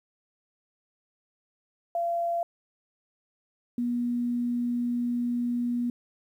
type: tone pair in turn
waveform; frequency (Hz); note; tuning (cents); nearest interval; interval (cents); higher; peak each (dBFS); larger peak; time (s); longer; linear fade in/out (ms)
sine; 684 / 241.3; F5 / B3; -36 / -40; octave + tritone; 1804; first; -25; neither; 1.95-2.43 / 3.78-5.9; second; 2
effects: 10-bit